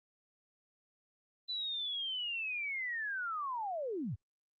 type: linear sweep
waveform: sine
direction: down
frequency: 4020 to 77.3 Hz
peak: -35 dBFS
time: 1.48-4.16 s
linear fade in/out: 20 ms
effects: Opus 24 kbps